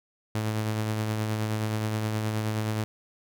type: tone with tremolo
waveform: sawtooth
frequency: 108.4 Hz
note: A2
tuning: 25 cents flat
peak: -21 dBFS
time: 0.35-2.84 s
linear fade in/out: 0 ms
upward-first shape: triangle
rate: 9.5 Hz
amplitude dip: 35%
effects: none